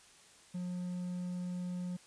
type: tone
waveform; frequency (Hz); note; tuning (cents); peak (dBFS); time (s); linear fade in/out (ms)
triangle; 179.2; F3; +45; -34; 0.54-1.97; 10
effects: white hiss -60 dBFS RMS until 2.06 s + resampled to 22050 Hz